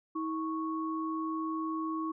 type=tone pair together; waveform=sine; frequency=320.3 / 1106.4 Hz; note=E4 / C#6; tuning=-50 / -4 cents; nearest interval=octave + major sixth; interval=2146 cents; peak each=-33 / -36 dBFS; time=0.15-2.12 s; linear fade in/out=10 ms; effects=none